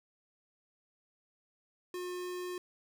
square tone, 359.8 Hz, F#4, 48 cents flat, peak -38 dBFS, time 1.94-2.58 s, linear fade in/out 2 ms, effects none

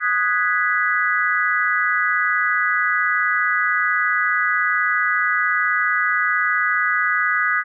sine chord, G# minor seventh, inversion second, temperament equal, 1244.5 / 1480 / 1661.2 / 1975.5 Hz, D#6 / F#6 / G#6 / B6, 0 / 0 / 0 / 0 cents, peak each -22 dBFS, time 0-7.64 s, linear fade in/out 50 ms, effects none

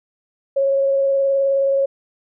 sine tone with vibrato, 548 Hz, C#5, 20 cents flat, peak -14 dBFS, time 0.56-1.86 s, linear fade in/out 10 ms, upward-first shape triangle, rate 19 Hz, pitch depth 18 cents each way, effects none

